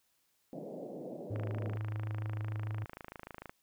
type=band-pass noise; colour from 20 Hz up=white; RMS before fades=-44 dBFS; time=0.53-1.76 s; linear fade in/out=0 ms; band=150 to 640 Hz; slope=48 dB/octave
type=tone with vibrato; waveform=triangle; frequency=106.6 Hz; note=G#2; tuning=46 cents sharp; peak=-33 dBFS; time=1.3-2.85 s; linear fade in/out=10 ms; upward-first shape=triangle; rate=4.4 Hz; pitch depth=10 cents each way
type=click train; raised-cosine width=0.5 ms; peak=-29 dBFS; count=58; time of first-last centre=1.36-3.495 s; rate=26.7 Hz
effects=white hiss -75 dBFS RMS until 3.62 s